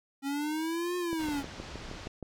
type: linear two-way sweep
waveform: square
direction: up then down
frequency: 272 to 359.9 to 272 Hz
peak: -31 dBFS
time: 0.22-1.44 s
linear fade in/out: 50 ms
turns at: 0.97 s
type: click train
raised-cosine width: 2 ms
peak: -26 dBFS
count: 8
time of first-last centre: 1.13-2.227 s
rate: 6.38 Hz
type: low-pass noise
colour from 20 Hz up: pink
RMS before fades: -44 dBFS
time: 1.19-2.08 s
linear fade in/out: 5 ms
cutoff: 6000 Hz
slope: 24 dB/octave
effects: none